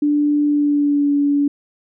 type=tone with pitch glide; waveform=sine; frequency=293.7 to 286.3 Hz; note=D4 to D4; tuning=0 to -44 cents; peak=-13 dBFS; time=0.02-1.48 s; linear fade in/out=5 ms; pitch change=-44 cents; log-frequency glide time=0.45-1.12 s; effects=none